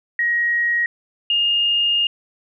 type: tone pair in turn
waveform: sine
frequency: 1891 / 2833 Hz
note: A#6 / F7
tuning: +24 / +24 cents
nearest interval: perfect fifth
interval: 700 cents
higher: second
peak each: -16 / -15 dBFS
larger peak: second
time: 0.19-0.86 / 1.3-2.07 s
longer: second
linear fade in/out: 2 ms
effects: none